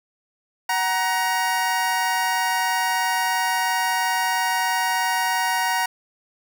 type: tone pair together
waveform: 25% pulse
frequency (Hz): 748.5 / 943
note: F#5 / A#5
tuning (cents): +20 / +20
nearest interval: major third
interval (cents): 400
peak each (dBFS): -21 / -18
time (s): 0.69-5.86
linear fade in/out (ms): 5
effects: 8-bit